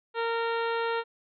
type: harmonic tone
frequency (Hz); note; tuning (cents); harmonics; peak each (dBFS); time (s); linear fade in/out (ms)
461; A#4; -19; 1 / 2 / 3 / 4 / 5 / 6 / 7 / 8 / 9; -29 / -32 / -34 / -39 / -44 / -43 / -46 / -46 / -49; 0.14-1.04; 50
effects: none